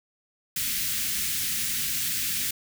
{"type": "band-stop noise", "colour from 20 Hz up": "white", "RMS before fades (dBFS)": -28, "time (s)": [0.56, 2.51], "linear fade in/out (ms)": 5, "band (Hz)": [260, 1700], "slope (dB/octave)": 24, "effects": []}